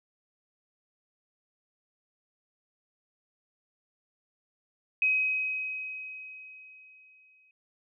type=tone with exponential decay; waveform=sine; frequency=2532 Hz; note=D#7; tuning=30 cents sharp; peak=-21 dBFS; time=5.02-7.51 s; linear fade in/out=2 ms; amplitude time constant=540 ms; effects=none